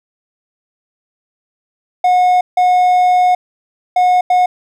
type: tone bursts at uneven times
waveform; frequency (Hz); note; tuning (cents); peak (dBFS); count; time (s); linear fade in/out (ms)
triangle; 726; F#5; -33; -6; 4; 2.04-2.41 / 2.57-3.35 / 3.96-4.21 / 4.3-4.46; 5
effects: none